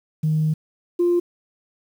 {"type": "tone pair in turn", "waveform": "sine", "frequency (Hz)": [155.56, 349.2], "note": ["D#3", "F4"], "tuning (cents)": [0, 0], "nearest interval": "octave + major second", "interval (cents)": 1400, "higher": "second", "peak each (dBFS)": [-16, -14], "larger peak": "second", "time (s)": [[0.23, 0.54], [0.99, 1.2]], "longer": "first", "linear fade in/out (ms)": 10, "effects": ["tanh soft clip ceiling -12 dBFS", "8-bit"]}